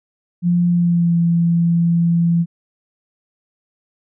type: tone with pitch glide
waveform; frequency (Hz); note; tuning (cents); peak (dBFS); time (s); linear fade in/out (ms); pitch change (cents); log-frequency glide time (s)
sine; 174.61 to 169.44; F3 to E3; 0 to +48; -12; 0.42-2.46; 50; -52; 0.68-1.17
effects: none